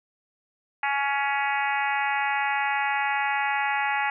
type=harmonic tone; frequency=279.6 Hz; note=C#4; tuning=15 cents sharp; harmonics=3 / 4 / 5 / 6 / 7 / 8 / 9 / 10; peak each=-26 / -35 / -33 / -32 / -30 / -34 / -34 / -40 dBFS; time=0.83-4.1 s; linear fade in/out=2 ms; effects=none